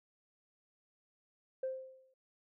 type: tone with exponential decay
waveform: sine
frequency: 523.3 Hz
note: C5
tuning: in tune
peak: -31 dBFS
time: 1.63-2.14 s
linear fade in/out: 5 ms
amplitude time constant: 110 ms
effects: tanh soft clip ceiling -30 dBFS